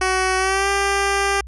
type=tone with pitch glide; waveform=10% pulse; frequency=374.8 to 396.9 Hz; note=F#4 to G4; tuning=+22 to +22 cents; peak=-9 dBFS; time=0.01-1.41 s; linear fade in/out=5 ms; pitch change=+100 cents; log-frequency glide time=0.37-0.69 s; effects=added 60 Hz sine -33 dBFS peak until 1.47 s + resampled to 24000 Hz